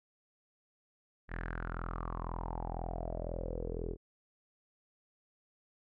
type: tone with low-pass filter sweep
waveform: sawtooth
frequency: 42 Hz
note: E1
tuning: 33 cents sharp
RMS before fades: -39 dBFS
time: 1.28-3.97 s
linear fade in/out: 50 ms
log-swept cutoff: 1800 to 400 Hz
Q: 6.4
effects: none